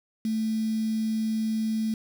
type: tone with quantisation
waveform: sine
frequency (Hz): 220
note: A3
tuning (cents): 0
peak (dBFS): -24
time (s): 0.25-1.94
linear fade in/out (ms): 2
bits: 7
effects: none